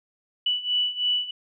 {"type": "beating tone pair", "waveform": "sine", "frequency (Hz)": [2960, 2963.1], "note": ["F#7", "F#7"], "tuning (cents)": [0, 2], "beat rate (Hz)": 3.1, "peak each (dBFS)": [-27, -24], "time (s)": [0.46, 1.31], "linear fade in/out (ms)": 5, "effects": []}